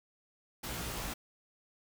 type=noise with comb filter; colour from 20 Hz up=pink; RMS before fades=-39 dBFS; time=0.63-1.14 s; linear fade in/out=10 ms; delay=17 ms; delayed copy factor=+0.75; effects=none